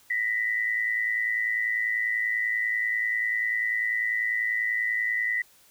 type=tone pair together; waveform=sine; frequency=1873.8 / 1984 Hz; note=A#6 / B6; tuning=+8 / +7 cents; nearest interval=minor second; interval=99 cents; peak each=-30 / -25 dBFS; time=0.1-5.42 s; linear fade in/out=5 ms; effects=white hiss -58 dBFS RMS until 5.7 s